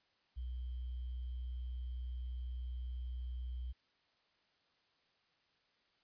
sine tone with sample-and-hold, 61.74 Hz, B1, in tune, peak -39 dBFS, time 0.36-3.73 s, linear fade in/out 20 ms, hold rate 3150 Hz, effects white hiss -75 dBFS RMS until 6.03 s + resampled to 11025 Hz

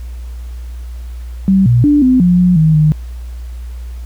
sine tone with pitch steps, 192.5 / 120.4 / 292.5 / 256 / 177.8 / 179.7 / 157.9 / 153.5 Hz, G3 / B2 / D4 / C4 / F3 / F3 / D#3 / D#3, -31 / -44 / -7 / -38 / +31 / +50 / +26 / -23 cents, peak -6 dBFS, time 1.48-2.92 s, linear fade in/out 0 ms, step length 180 ms, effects added 60 Hz sine -23 dBFS peak until 4.05 s + pink hiss -46 dBFS RMS until 4.05 s

